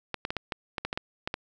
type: clicks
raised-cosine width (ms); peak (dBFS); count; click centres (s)
0.3; -14; 11; 0.143 / 0.251 / 0.305 / 0.367 / 0.522 / 0.782 / 0.85 / 0.929 / 0.975 / 1.275 / 1.341
effects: none